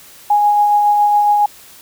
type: tone with tremolo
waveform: sine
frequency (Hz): 828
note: G#5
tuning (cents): -5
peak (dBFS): -8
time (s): 0.3-1.46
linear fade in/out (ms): 5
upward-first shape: sine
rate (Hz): 7.2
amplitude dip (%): 25
effects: white hiss -41 dBFS RMS until 1.81 s